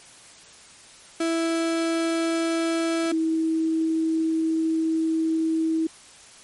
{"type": "tone pair in turn", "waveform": ["35% pulse", "sine"], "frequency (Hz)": [330, 322.1], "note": ["E4", "E4"], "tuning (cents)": [2, -40], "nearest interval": "unison", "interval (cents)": 42, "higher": "first", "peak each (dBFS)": -20, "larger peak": "neither", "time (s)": [[1.2, 3.12], [3.12, 5.87]], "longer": "second", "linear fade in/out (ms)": 5, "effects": ["white hiss -48 dBFS RMS until 6.43 s", "MP3 48 kbps"]}